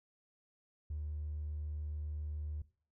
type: tone with hard clipping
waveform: sine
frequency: 75.6 Hz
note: D#2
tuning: 49 cents flat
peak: -38 dBFS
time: 0.9-2.62 s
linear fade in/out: 5 ms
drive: 1 dB
effects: noise-tail reverb RT60 0.4 s tail -18 dB re dry